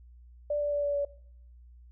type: tone with pitch steps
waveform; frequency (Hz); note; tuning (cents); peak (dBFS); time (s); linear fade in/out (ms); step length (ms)
sine; 587.3 / 583.2 / 579.2 / 575.2 / 571.2; D5 / D5 / D5 / D5 / D5; 0 / -12 / -24 / -36 / -48; -26; 0.5-1.05; 5; 110
effects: noise-tail reverb RT60 0.6 s tail -21 dB re dry + added 60 Hz sine -50 dBFS peak until 1.91 s